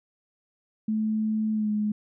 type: tone with pitch glide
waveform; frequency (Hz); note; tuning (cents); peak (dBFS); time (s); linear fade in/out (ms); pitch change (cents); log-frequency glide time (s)
sine; 217 to 210.9; A3 to G#3; -24 to +27; -23; 0.88-1.92; 5; -49; 1.53-1.7
effects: none